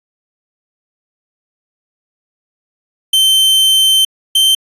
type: tone pair in turn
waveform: 45% pulse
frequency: 3100 / 3115 Hz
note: G7 / G7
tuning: -20 / -12 cents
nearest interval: unison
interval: 8 cents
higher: second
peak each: -7 dBFS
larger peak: neither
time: 3.13-4.05 / 4.35-4.55 s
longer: first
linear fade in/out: 5 ms
effects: resampled to 32000 Hz